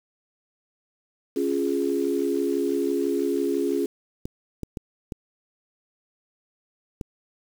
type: chord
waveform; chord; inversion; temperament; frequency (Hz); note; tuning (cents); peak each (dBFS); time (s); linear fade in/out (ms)
sine; Db major; none; equal; 277.2 / 349.2 / 415.3; Db4 / F4 / Ab4; 0 / 0 / 0; -26; 1.36-3.86; 5
type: clicks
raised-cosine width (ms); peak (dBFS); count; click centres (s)
3; -18; 5; 4.255 / 4.633 / 4.772 / 5.122 / 7.012
effects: 7-bit